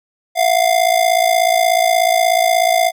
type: ring-modulated tone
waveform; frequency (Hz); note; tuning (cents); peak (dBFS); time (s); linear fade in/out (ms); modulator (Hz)
square; 698.5; F5; 0; -9; 0.35-2.92; 50; 28.3
effects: none